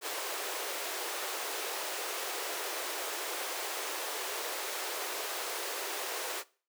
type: high-pass noise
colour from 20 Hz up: pink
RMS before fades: -37 dBFS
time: 0.01-6.44 s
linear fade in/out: 50 ms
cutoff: 360 Hz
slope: 48 dB/octave
effects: noise-tail reverb RT60 0.4 s tail -21 dB re dry